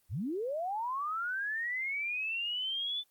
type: linear sweep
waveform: sine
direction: up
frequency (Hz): 61.74 to 3520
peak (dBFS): -32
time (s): 0.09-3.04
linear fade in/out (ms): 50
effects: white hiss -71 dBFS RMS until 3.1 s + Opus 24 kbps